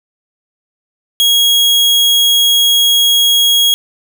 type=tone; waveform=40% pulse; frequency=3300 Hz; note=G#7; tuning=12 cents flat; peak=-7 dBFS; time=1.2-3.74 s; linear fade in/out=0 ms; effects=none